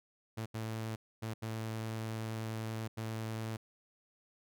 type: tone bursts at uneven times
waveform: sawtooth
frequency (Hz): 111.2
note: A2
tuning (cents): +19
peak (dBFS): -33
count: 5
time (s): 0.37-0.46 / 0.54-0.96 / 1.22-1.34 / 1.42-2.88 / 2.97-3.57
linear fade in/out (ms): 10
effects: none